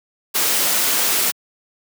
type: noise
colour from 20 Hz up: white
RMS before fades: -18 dBFS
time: 0.34-1.32 s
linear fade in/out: 20 ms
effects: high-pass 200 Hz 12 dB/octave

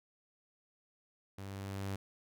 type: tone with level ramp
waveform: sawtooth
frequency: 98 Hz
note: G2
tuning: in tune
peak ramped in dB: -40 to -32 dBFS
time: 1.38-1.96 s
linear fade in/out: 5 ms
effects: none

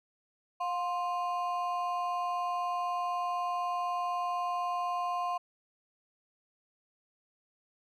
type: ring-modulated tone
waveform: triangle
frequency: 880 Hz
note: A5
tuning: in tune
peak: -25 dBFS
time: 0.6-5.38 s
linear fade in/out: 10 ms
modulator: 168 Hz
effects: none

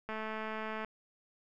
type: click train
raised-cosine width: 0.5 ms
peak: -25 dBFS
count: 166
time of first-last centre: 0.09-0.847 s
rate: 218 Hz
effects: none

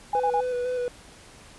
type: tone bursts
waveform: sine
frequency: 821 Hz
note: G#5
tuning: 20 cents flat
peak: -21 dBFS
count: 3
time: 0.13-0.406 s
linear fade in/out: 5 ms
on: 70 ms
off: 33 ms
type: tone with vibrato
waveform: triangle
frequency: 495.7 Hz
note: B4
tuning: 6 cents sharp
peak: -23 dBFS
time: 0.15-0.88 s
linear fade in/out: 0 ms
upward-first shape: square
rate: 4 Hz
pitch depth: 20 cents each way
effects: pink hiss -49 dBFS RMS until 1.58 s + resampled to 24000 Hz

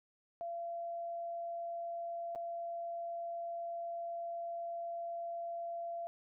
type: tone with dropouts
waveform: sine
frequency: 682 Hz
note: F5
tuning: 41 cents flat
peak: -38 dBFS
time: 0.41-6.07 s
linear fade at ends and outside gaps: 0 ms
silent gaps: 2.35-2.358 s
effects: none

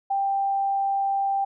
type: tone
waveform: sine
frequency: 788 Hz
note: G5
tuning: 9 cents sharp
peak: -21 dBFS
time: 0.1-1.45 s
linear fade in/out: 10 ms
effects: none

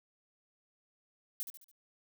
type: noise with echo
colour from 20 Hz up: violet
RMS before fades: -37 dBFS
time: 1.4-1.43 s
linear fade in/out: 0 ms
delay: 71 ms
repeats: 4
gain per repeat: -7 dB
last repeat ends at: 1.714 s
effects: none

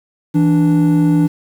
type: tone pair together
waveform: triangle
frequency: 164.69 / 293.7 Hz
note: E3 / D4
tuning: -1 / 0 cents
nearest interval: minor seventh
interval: 1001 cents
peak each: -10 dBFS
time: 0.34-1.28 s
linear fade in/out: 20 ms
effects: tanh soft clip ceiling 0 dBFS + 7-bit

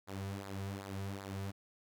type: tone with flanger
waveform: sawtooth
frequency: 98 Hz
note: G2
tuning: in tune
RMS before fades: -42 dBFS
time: 0.07-1.52 s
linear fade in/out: 20 ms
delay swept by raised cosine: 0.33 to 3.73 ms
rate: 2.6 Hz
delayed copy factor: -0.7
effects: none

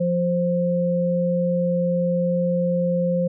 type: tone pair together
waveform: sine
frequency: 175.4 / 525.2 Hz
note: F3 / C5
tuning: +8 / +6 cents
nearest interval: octave + perfect fifth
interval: 1898 cents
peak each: -21 dBFS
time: 0-3.28 s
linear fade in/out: 10 ms
effects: none

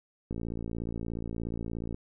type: click train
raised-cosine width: 3 ms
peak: -23 dBFS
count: 94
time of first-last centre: 0.31-1.944 s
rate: 56.9 Hz
effects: none

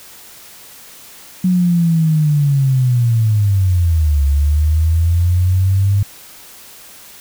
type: linear two-way sweep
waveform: sine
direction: down then up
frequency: 185 to 69.3 to 101.2 Hz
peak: -10 dBFS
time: 1.44-6.03 s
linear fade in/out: 5 ms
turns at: 4.24 s
effects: white hiss -39 dBFS RMS until 7.2 s

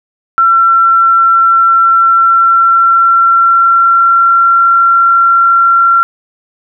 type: tone with pitch glide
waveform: sine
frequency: 1353 to 1367.1 Hz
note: E6 to F6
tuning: +45 to -37 cents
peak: -4 dBFS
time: 0.38-6.03 s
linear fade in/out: 0 ms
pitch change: +18 cents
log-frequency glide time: 2.08-4.54 s
effects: none

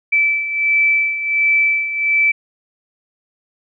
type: beating tone pair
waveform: sine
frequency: 2317 / 2318.4 Hz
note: D7 / D7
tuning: -24 / -23 cents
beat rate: 1.4 Hz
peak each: -20 / -14 dBFS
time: 0.12-2.32 s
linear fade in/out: 10 ms
effects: none

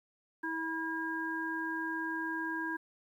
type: harmonic tone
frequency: 324.2 Hz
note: E4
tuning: 29 cents flat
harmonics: 1 / 3 / 5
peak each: -38 / -40 / -36 dBFS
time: 0.43-2.77 s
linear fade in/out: 10 ms
effects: 11-bit

